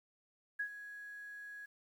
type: tone with ADSR envelope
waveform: sine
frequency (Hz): 1666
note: G#6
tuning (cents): +5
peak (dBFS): -33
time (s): 0.59-1.66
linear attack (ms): 11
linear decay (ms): 82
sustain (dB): -13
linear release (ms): 10
effects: 11-bit